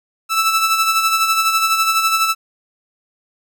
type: tone with tremolo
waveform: sawtooth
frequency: 1318.5 Hz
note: E6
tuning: in tune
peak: -8 dBFS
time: 0.29-2.35 s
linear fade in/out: 50 ms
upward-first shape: sine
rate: 12 Hz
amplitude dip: 50%
effects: none